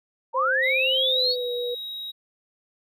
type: linear sweep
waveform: sine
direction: up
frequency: 881 to 4505 Hz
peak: -20 dBFS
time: 0.33-1.36 s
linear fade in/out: 50 ms
type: tone with pitch glide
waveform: sine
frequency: 523.3 to 485.4 Hz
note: C5 to B4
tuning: 0 to -30 cents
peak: -26 dBFS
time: 0.34-1.75 s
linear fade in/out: 10 ms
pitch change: -130 cents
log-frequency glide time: 1.03-1.5 s
type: tone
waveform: triangle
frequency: 3811 Hz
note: A#7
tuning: 38 cents sharp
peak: -30 dBFS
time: 0.62-2.12 s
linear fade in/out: 20 ms
effects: none